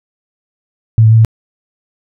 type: tone with pitch steps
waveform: sine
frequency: 111.6 / 110.1 / 112.7 / 111.5 Hz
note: A2 / A2 / A2 / A2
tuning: +25 / +2 / +42 / +23 cents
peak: -3 dBFS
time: 0.98-1.248 s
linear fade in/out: 0 ms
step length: 67 ms
effects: none